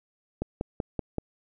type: click train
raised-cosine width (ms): 2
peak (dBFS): -15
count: 5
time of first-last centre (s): 0.42-1.183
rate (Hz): 5.24
effects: none